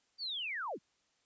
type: linear sweep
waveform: sine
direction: down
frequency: 4718 to 117.7 Hz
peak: -36 dBFS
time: 0.18-0.79 s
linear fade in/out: 50 ms
effects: white hiss -75 dBFS RMS until 1.25 s + resampled to 16000 Hz